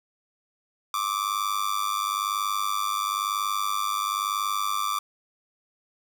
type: tone with amplitude modulation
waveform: 45% pulse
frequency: 1174.7 Hz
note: D6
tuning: in tune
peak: -21 dBFS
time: 0.94-4.99 s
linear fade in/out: 2 ms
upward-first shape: sine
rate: 101 Hz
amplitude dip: 85%
effects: none